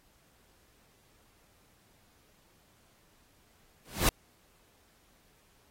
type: noise with exponential growth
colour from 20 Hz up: pink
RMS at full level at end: -21 dBFS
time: 3.85-4.09 s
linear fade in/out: 2 ms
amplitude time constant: 52 ms
effects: pink hiss -66 dBFS RMS until 5.7 s + AAC 48 kbps